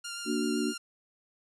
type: tone with vibrato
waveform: 10% pulse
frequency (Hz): 1396.9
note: F6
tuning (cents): 0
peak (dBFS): -28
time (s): 0.04-0.78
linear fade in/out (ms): 10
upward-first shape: sine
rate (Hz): 7.8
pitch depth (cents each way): 13
type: chord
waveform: sine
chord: Bb augmented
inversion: none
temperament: equal with one note detuned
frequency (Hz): 231.9 / 293.7 / 370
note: Bb3 / D4 / F#4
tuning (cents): -9 / 0 / 0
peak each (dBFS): -31 / -31 / -33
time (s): 0.25-0.74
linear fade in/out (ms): 50
effects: resampled to 32000 Hz